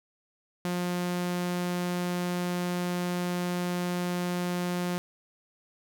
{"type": "tone", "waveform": "sawtooth", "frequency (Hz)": 177.5, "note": "F3", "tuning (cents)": 28, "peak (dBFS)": -24, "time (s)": [0.65, 4.98], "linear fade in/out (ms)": 0, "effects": []}